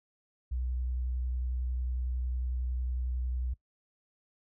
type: tone with vibrato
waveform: sine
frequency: 62.3 Hz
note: B1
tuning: 16 cents sharp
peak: -30 dBFS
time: 0.51-3.54 s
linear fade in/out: 10 ms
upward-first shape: triangle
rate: 11 Hz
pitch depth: 21 cents each way
effects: noise-tail reverb RT60 0.1 s tail -19 dB re dry